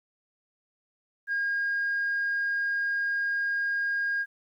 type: tone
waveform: sine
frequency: 1624 Hz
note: G#6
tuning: 39 cents flat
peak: -24 dBFS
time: 1.27-4.26 s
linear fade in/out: 50 ms
effects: tanh soft clip ceiling -22 dBFS + 11-bit